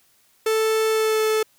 45% pulse tone with pitch glide, 440 to 435.4 Hz, A4 to A4, 0 to -18 cents, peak -18 dBFS, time 0.46-1.43 s, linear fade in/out 5 ms, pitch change -18 cents, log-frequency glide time 0.9-1.22 s, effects white hiss -60 dBFS RMS until 1.58 s

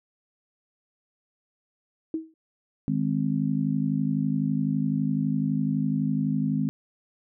sine tone with exponential decay, 320.4 Hz, E4, 49 cents flat, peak -22 dBFS, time 2.14-2.34 s, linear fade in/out 2 ms, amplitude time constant 43 ms
sine chord, Ab major, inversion second, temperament just, 155.74 / 207.7 / 259.6 Hz, Eb3 / Ab3 / C4, +2 / 0 / -13 cents, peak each -27 dBFS, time 2.88-6.69 s, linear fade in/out 0 ms
effects none

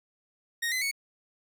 sawtooth tone with pitch steps, 1864.7 / 2033 / 2218 Hz, A#6 / B6 / C#7, 0 / +50 / 0 cents, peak -24 dBFS, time 0.62-0.914 s, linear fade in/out 10 ms, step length 98 ms, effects none

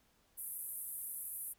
white band-pass noise, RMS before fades -44 dBFS, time 0.37-1.54 s, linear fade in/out 20 ms, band 10000 to 13000 Hz, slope 48 dB/octave, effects pink hiss -72 dBFS RMS until 1.58 s

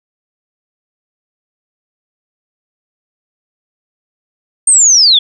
sine linear sweep, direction down, 8750 to 3322 Hz, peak -4 dBFS, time 4.67-5.19 s, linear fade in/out 5 ms, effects none

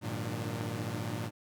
sawtooth tone cluster, 100.8 / 115.8 / 154.1 / 180.8 / 296.2 Hz, G2 / A#2 / D#3 / F#3 / D4, +49 / -11 / -16 / -40 / +15 cents, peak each -36 / -33 / -39 / -40 / -40 dBFS, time 0.01-1.31 s, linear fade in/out 50 ms, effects none

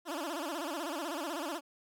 15% pulse tone with vibrato, 313.6 Hz, D#4, 14 cents sharp, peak -29 dBFS, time 0.05-1.61 s, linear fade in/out 50 ms, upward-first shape sine, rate 16 Hz, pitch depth 200 cents each way, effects none

